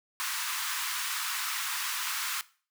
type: high-pass noise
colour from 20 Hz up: pink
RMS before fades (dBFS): -33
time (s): 0.2-2.41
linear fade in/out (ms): 0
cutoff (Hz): 1000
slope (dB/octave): 48
effects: noise-tail reverb RT60 0.4 s tail -19 dB re dry